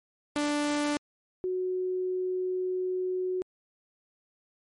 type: tone pair in turn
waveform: sawtooth / sine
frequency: 293.7 / 368.5 Hz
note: D4 / F#4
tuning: 0 / -7 cents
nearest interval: major third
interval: 393 cents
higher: second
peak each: -22 / -27 dBFS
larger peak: first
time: 0.36-0.97 / 1.44-3.42 s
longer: second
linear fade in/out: 0 ms
effects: MP3 48 kbps